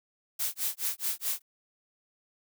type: noise with tremolo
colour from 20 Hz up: blue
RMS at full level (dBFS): -29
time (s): 0.39-1.42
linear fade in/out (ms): 10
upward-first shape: sine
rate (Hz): 4.7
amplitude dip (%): 100
effects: none